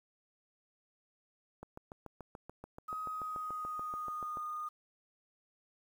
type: click train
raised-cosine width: 1 ms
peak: -32 dBFS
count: 20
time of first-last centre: 1.63-4.372 s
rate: 6.93 Hz
type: tone with pitch glide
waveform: sine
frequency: 1261 to 1225.8 Hz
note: D#6 to D#6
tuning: +23 to -26 cents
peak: -37 dBFS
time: 2.88-4.69 s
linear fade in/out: 10 ms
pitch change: -49 cents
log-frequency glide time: 3.06-4.41 s
effects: 10-bit